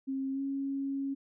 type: tone with pitch glide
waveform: sine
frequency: 268.5 to 274.5 Hz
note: C4 to C#4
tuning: +45 to -17 cents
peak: -31 dBFS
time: 0.07-1.15 s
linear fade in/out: 20 ms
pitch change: +38 cents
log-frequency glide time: 0.32-0.41 s
effects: none